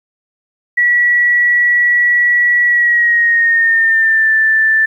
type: tone with pitch glide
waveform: sine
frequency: 1937 to 1766 Hz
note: B6 to A6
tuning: -34 to +6 cents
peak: -8 dBFS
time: 0.77-4.86 s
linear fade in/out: 10 ms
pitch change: -160 cents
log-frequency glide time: 2.66-4.31 s
effects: 8-bit